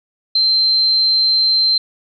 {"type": "tone", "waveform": "sine", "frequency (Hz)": 4122, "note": "C8", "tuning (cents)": -27, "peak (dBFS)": -11, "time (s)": [0.35, 1.78], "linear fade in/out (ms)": 5, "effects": []}